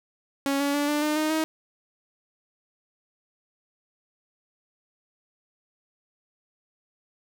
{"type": "tone with pitch steps", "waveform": "sawtooth", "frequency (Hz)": [277.1, 283.2, 289.5, 296, 302.5, 309.2, 316.1], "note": ["C#4", "C#4", "D4", "D4", "D#4", "D#4", "D#4"], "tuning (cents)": [-1, 37, -25, 14, -49, -11, 27], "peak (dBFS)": -19, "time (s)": [0.46, 1.44], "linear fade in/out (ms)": 0, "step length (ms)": 140, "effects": []}